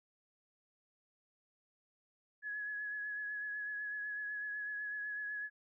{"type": "tone with vibrato", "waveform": "sine", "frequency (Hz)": 1687, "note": "G#6", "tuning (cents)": 27, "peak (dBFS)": -38, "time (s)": [2.42, 5.5], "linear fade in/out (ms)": 50, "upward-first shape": "sine", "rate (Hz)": 8, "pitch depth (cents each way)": 23, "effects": []}